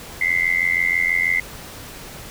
sine tone with amplitude modulation, 2071 Hz, C7, 18 cents flat, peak -12 dBFS, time 0.21-1.4 s, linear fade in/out 5 ms, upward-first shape sine, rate 86.2 Hz, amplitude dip 100%, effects pink hiss -37 dBFS RMS until 2.3 s

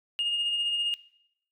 sine tone with tremolo, 2843 Hz, F7, 30 cents sharp, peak -23 dBFS, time 0.19-0.94 s, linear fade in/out 0 ms, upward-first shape sine, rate 15 Hz, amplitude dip 40%, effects noise-tail reverb RT60 0.7 s tail -19 dB re dry + tanh soft clip ceiling -22 dBFS

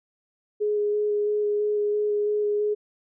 sine tone with vibrato, 417.2 Hz, G#4, 8 cents sharp, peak -21 dBFS, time 0.6-2.75 s, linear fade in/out 20 ms, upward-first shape square, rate 3 Hz, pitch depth 9 cents each way, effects none

